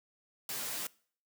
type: noise with comb filter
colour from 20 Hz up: white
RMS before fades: -38 dBFS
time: 0.49-0.87 s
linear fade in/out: 2 ms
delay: 11 ms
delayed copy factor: -0.8
effects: noise-tail reverb RT60 0.5 s tail -23 dB re dry + high-pass 100 Hz 12 dB/octave